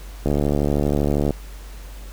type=click train; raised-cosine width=2 ms; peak=-7 dBFS; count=77; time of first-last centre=0.26-1.307 s; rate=72.6 Hz; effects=added 48 Hz sine -34 dBFS peak until 2.12 s + pink hiss -45 dBFS RMS until 2.12 s